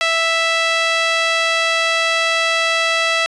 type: tone with band-pass filter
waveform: sawtooth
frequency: 659.3 Hz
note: E5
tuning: in tune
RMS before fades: -17 dBFS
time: 0.01-3.26 s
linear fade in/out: 0 ms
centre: 2700 Hz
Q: 1.2
effects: resampled to 24000 Hz